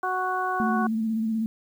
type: harmonic tone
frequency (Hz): 370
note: F#4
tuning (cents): 0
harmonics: 1 / 2 / 3 / 4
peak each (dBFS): -33 / -28 / -28 / -31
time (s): 0.03-0.87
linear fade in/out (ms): 5
type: tone with vibrato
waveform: sine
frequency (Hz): 222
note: A3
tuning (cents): +16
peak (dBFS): -23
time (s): 0.6-1.46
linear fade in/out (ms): 0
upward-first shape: square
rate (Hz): 16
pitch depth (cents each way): 28
effects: 9-bit